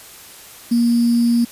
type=tone with sample-and-hold; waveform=sine; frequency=236.1 Hz; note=A#3; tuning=22 cents sharp; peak=-12 dBFS; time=0.71-1.45 s; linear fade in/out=10 ms; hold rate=4900 Hz; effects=white hiss -40 dBFS RMS until 1.51 s + resampled to 32000 Hz